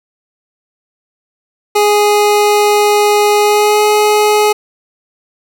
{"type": "tone with pitch glide", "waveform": "25% pulse", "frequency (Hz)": [415.3, 420.9], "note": ["G#4", "G#4"], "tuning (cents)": [0, 23], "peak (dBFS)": -4, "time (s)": [1.75, 4.53], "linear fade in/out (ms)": 10, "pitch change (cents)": 23, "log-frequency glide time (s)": [3.39, 3.82], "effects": []}